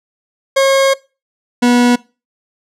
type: tone pair in turn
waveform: 40% pulse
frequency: 542 / 243.4 Hz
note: C#5 / B3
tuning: -39 / -25 cents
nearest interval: octave + major second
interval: 1386 cents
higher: first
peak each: -7 / -7 dBFS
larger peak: neither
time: 0.56-0.94 / 1.62-1.96 s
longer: first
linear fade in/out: 10 ms
effects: noise-tail reverb RT60 0.3 s tail -22 dB re dry + low-pass 9000 Hz 12 dB/octave